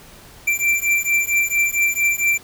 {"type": "beating tone pair", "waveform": "square", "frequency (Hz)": [2349, 2353.4], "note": ["D7", "D7"], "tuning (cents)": [0, 3], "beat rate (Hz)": 4.4, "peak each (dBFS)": -20, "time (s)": [0.47, 2.38], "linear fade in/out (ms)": 10, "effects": ["pink hiss -44 dBFS RMS until 2.43 s"]}